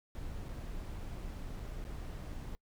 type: noise with dropouts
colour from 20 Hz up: brown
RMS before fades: -42 dBFS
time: 0.15-2.55 s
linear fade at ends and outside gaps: 0 ms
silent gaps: 0.485-0.49 / 1.593-1.598 / 1.841-1.851 s
effects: noise-tail reverb RT60 0.1 s tail -26 dB re dry